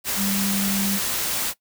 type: tone in noise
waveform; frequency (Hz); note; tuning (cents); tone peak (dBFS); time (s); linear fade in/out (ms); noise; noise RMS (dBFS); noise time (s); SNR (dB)
sine; 197.5; G3; +13; -23; 0.16-1; 50; white; -25; 0.04-1.54; -1
effects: noise-tail reverb RT60 0.1 s tail -19 dB re dry